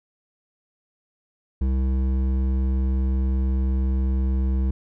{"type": "tone with hard clipping", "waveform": "triangle", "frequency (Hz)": 65.3, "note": "C2", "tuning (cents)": -3, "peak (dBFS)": -21, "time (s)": [1.61, 4.71], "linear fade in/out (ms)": 5, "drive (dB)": 14, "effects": []}